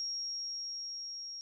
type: tone with level ramp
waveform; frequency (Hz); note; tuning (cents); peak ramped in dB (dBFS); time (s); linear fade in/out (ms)
sine; 5588; F8; 0; -34 to -41; 0-1.41; 0
effects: none